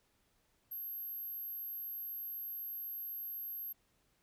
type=tone; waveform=sine; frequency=12544 Hz; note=G9; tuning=in tune; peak=-40 dBFS; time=0.71-3.73 s; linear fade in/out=10 ms; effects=pink hiss -75 dBFS RMS until 4.22 s